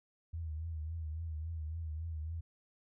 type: tone with vibrato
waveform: sine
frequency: 80 Hz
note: D#2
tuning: 49 cents sharp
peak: -37 dBFS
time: 0.33-2.41 s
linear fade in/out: 10 ms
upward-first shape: triangle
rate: 3.6 Hz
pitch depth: 89 cents each way
effects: none